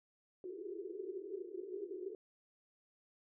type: band-pass noise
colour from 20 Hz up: white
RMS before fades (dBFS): -45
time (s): 0.44-2.15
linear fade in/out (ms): 2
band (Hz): 350 to 420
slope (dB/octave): 96
effects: none